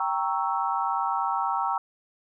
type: chord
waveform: sine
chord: G diminished seventh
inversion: none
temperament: equal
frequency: 784 / 932.3 / 1108.7 / 1318.5 Hz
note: G5 / Bb5 / Db6 / Fb6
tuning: 0 / 0 / 0 / 0 cents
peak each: -29 / -28 / -31 / -30 dBFS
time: 0-1.78 s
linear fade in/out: 2 ms
effects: none